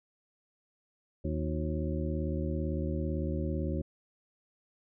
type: harmonic tone with a mistuned harmonic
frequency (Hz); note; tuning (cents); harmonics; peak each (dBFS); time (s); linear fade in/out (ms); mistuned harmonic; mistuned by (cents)
77.78; D#2; 0; 1 / 2 / 3 / 4 / 5 / 7; -33 / -36 / -38 / -39 / -40 / -41; 1.24-3.82; 10; 5; -90
effects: none